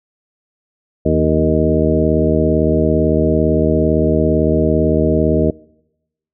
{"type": "harmonic tone with a mistuned harmonic", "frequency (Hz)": 77.78, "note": "D#2", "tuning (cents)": 0, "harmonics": [1, 2, 3, 4, 5, 6, 8], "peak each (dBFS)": [-19, -19, -19, -19, -19, -19, -19], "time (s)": [1.05, 5.51], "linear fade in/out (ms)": 10, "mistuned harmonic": 2, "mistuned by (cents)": 42, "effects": ["noise-tail reverb RT60 0.9 s tail -24 dB re dry"]}